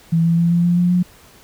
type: tone with pitch steps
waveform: sine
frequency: 165.3 / 167.51 / 169.75 / 172.02 / 174.32 / 176.65 / 179.02 Hz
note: E3 / E3 / F3 / F3 / F3 / F3 / F3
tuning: +5 / +28 / -49 / -26 / -3 / +20 / +43 cents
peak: -12 dBFS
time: 0.12-1.03 s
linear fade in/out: 10 ms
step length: 130 ms
effects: pink hiss -47 dBFS RMS until 1.43 s